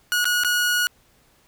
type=tone with dropouts; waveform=sawtooth; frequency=1453 Hz; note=F#6; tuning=32 cents flat; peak=-15 dBFS; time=0.12-0.87 s; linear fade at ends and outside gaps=0 ms; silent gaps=0.244-0.254 / 0.436-0.447 s; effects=pink hiss -59 dBFS RMS until 1.47 s

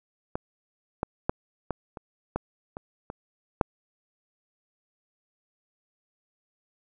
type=clicks; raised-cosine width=1 ms; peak=-15 / -12 / -9 / -14 / -24 / -13 / -22 / -21 / -6 dBFS; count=9; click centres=0.355 / 1.031 / 1.295 / 1.707 / 1.972 / 2.36 / 2.769 / 3.101 / 3.612 s; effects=none

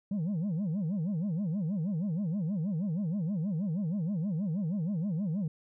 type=tone with vibrato; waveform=sine; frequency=180.2 Hz; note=F#3; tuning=45 cents flat; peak=-26 dBFS; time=0.11-5.48 s; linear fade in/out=5 ms; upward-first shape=sine; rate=6.3 Hz; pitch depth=280 cents each way; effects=tanh soft clip ceiling -28 dBFS

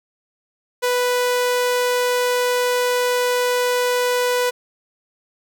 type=tone; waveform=sawtooth; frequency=493.9 Hz; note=B4; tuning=in tune; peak=-13 dBFS; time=0.82-4.51 s; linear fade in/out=20 ms; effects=none

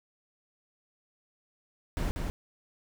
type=noise with echo; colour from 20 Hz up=brown; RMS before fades=-30 dBFS; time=1.97-2.11 s; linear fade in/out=0 ms; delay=190 ms; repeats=1; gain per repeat=-3 dB; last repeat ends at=2.3 s; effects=none

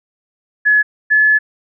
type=tone pair in turn; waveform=sine; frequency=1700 / 1717.8 Hz; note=G#6 / A6; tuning=+40 / -42 cents; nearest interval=unison; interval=18 cents; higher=second; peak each=-8 dBFS; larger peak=neither; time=0.65-0.83 / 1.1-1.39 s; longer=second; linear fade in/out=20 ms; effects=none

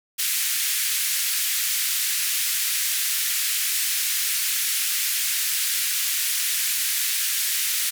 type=band-pass noise; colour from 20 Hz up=white; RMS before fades=-24 dBFS; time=0.18-7.91 s; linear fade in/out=20 ms; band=1700 to 16000 Hz; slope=24 dB/octave; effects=none

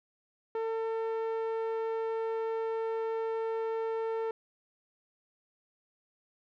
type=tone with low-pass filter; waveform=sawtooth; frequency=449.2 Hz; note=A4; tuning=36 cents sharp; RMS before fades=-33 dBFS; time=0.55-4.31 s; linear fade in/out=2 ms; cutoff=1100 Hz; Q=0.51; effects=none

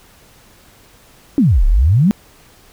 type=exponential two-way sweep; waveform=sine; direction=down then up; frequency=309.9 to 32.01 to 219.4 Hz; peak=-8 dBFS; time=1.38-2.11 s; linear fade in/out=0 ms; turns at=1.65 s; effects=pink hiss -47 dBFS RMS until 2.72 s

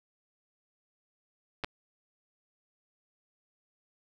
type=clicks; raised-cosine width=0.3 ms; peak=-17 dBFS; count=2; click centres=1.638 / 1.645 s; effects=none

